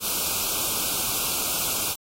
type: band-stop noise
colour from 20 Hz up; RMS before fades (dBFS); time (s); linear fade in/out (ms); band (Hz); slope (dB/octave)
white; -26; 0-1.96; 50; 1500 to 2300; 96
effects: AAC 48 kbps